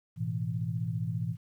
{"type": "chord", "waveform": "sine", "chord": "A suspended second", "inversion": "none", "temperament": "equal with one note detuned", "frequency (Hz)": [108.49, 123.47, 164.81], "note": ["A2", "B2", "E3"], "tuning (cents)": [-24, 0, 0], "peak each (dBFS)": -34, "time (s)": [0.16, 1.37], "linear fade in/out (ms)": 50, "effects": ["11-bit"]}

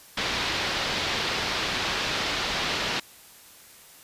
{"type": "low-pass noise", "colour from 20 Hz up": "white", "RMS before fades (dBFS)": -28, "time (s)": [0.17, 3], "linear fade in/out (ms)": 5, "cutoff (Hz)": 4500, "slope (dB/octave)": 24, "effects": ["white hiss -50 dBFS RMS until 4.03 s", "resampled to 32000 Hz"]}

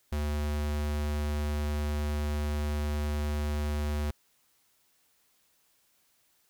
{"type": "tone", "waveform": "square", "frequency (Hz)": 74.2, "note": "D2", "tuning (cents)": 18, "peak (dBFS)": -29, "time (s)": [0.12, 4.11], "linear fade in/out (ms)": 5, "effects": ["white hiss -69 dBFS RMS until 6.49 s"]}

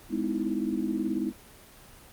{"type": "chord", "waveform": "sine", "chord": "E major seventh", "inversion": "first", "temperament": "equal with one note detuned", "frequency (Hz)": [207.7, 252.7, 311.1, 329.6], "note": ["G#3", "B3", "D#4", "E4"], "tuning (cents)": [0, 40, 0, 0], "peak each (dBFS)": -32, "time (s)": [0.09, 1.33], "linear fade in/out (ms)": 50, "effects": ["pink hiss -51 dBFS RMS until 2.12 s", "Opus 24 kbps"]}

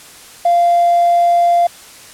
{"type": "tone with hard clipping", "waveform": "sine", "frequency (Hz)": 693, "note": "F5", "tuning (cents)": -14, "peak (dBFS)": -9, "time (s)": [0.45, 1.67], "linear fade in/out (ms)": 5, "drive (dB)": 1, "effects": ["white hiss -38 dBFS RMS until 2.13 s", "low-pass 11000 Hz 12 dB/octave"]}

